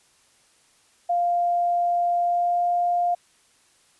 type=tone with pitch glide; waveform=sine; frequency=698.5 to 702.5 Hz; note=F5 to F5; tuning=0 to +10 cents; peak=-19 dBFS; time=1.09-3.15 s; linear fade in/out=10 ms; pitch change=+10 cents; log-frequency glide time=2.23-2.63 s; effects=white hiss -60 dBFS RMS until 3.99 s + resampled to 24000 Hz